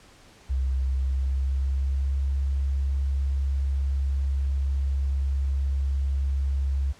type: tone with pitch glide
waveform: sine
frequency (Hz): 65.7 to 68.33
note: C2 to C#2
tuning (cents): +8 to -24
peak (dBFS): -22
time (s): 0.49-6.93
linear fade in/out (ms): 20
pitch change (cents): +68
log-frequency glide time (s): 0.79-2.21
effects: pink hiss -53 dBFS RMS until 6.99 s + low-pass 8000 Hz 12 dB/octave